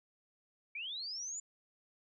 sine linear sweep, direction up, 2256 to 7140 Hz, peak -39 dBFS, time 0.75-1.4 s, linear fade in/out 5 ms, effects none

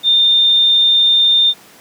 sine tone, 3616 Hz, A7, 47 cents sharp, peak -8 dBFS, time 0.03-1.54 s, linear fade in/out 50 ms, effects pink hiss -42 dBFS RMS until 1.8 s + high-pass 200 Hz 12 dB/octave

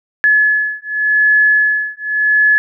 sine beating tone pair, 1708 / 1708.87 Hz, G#6 / G#6, +48 / +49 cents, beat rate 0.87 Hz, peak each -13 dBFS, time 0.24-2.58 s, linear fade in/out 0 ms, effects none

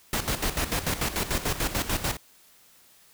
pink noise with tremolo, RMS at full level -26 dBFS, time 0.13-2.17 s, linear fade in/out 2 ms, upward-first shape square, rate 6.8 Hz, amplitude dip 70%, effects white hiss -57 dBFS RMS until 3.13 s

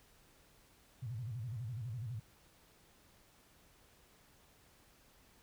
sine tone with vibrato, 116.54 Hz, A#2, in tune, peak -39 dBFS, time 1.02-2.2 s, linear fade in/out 10 ms, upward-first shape square, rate 12 Hz, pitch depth 160 cents each way, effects pink hiss -66 dBFS RMS until 5.42 s

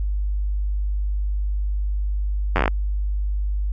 slowing click train, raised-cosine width 0.5 ms, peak -4 dBFS, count 9, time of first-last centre 2.56-2.679 s, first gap 10 ms, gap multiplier 1.11, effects added 50 Hz sine -20 dBFS peak until 3.72 s

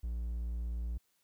triangle tone, 58.27 Hz, A#1, in tune, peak -32 dBFS, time 0.03-0.98 s, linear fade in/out 10 ms, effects white hiss -75 dBFS RMS until 1.23 s

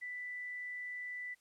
sine tone, 1982 Hz, B6, 6 cents sharp, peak -40 dBFS, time 0.01-1.35 s, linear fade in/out 20 ms, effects white hiss -73 dBFS RMS until 1.4 s + low-pass 11000 Hz 12 dB/octave

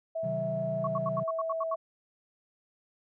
sine tone, 652 Hz, E5, 19 cents flat, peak -30 dBFS, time 0.15-1.76 s, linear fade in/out 10 ms
triangle chord, C diminished, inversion none, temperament just, 130.81 / 156.98 / 188.37 Hz, C3 / Eb3 / Gb3, 0 / +16 / +31 cents, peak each -36 dBFS, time 0.23-1.24 s, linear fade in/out 10 ms
sine tone bursts, 1108.7 Hz, C#6, in tune, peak -29 dBFS, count 9, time 0.84-1.745 s, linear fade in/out 5 ms, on 33 ms, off 76 ms
effects none

